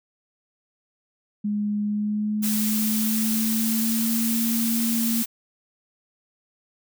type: tone with pitch glide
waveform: sine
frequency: 207.7 to 229.1 Hz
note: G#3 to A#3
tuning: 0 to -30 cents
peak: -22 dBFS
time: 1.44-5.23 s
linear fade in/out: 10 ms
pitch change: +170 cents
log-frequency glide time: 1.84-4.35 s
type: noise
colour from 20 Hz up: blue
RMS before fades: -27 dBFS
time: 2.42-5.26 s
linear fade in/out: 20 ms
effects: none